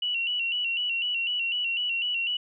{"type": "tone with vibrato", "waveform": "sine", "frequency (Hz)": 2842, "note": "F7", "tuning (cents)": 30, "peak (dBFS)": -25, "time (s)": [0.02, 2.37], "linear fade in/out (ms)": 5, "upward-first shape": "square", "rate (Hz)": 4, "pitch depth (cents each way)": 63, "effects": []}